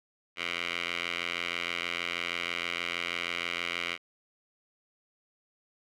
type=tone with band-pass filter; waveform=10% pulse; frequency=86.3 Hz; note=F2; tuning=20 cents flat; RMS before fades=-34 dBFS; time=0.36-3.98 s; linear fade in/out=50 ms; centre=2500 Hz; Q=3.1; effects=none